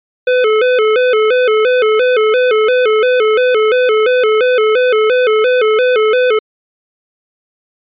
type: tone with vibrato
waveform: square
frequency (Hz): 466.2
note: A#4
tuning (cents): 0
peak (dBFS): -9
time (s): 0.27-6.39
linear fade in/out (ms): 5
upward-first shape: square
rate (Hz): 2.9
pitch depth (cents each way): 130
effects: resampled to 8000 Hz